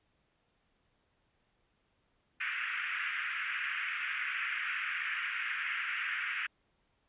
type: band-pass noise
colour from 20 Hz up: pink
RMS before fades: -36 dBFS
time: 2.4-6.47 s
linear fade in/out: 10 ms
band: 1400 to 2700 Hz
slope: 48 dB/octave
effects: pink hiss -75 dBFS RMS until 7.08 s + resampled to 8000 Hz